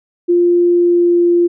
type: tone with pitch glide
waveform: sine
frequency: 349.2 to 346.8 Hz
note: F4 to F4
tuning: 0 to -12 cents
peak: -8 dBFS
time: 0.28-1.48 s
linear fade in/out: 20 ms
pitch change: -12 cents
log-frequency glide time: 0.7-1.25 s
effects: none